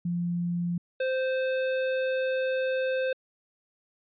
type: tone pair in turn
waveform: sine / square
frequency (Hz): 173.7 / 520.5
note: F3 / C5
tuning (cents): -9 / -9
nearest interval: octave + perfect fifth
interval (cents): 1900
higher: second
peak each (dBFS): -26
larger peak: neither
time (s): 0.05-0.78 / 1-3.13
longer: second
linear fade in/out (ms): 5
effects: resampled to 8000 Hz